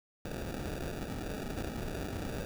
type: noise with sample-and-hold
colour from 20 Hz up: pink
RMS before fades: -38 dBFS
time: 0.25-2.45 s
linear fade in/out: 2 ms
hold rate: 1050 Hz
effects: none